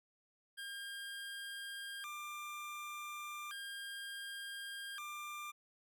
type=tone with vibrato; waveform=25% pulse; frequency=1384 Hz; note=F6; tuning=16 cents flat; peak=-40 dBFS; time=0.57-5.52 s; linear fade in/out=20 ms; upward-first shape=square; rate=0.34 Hz; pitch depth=260 cents each way; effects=none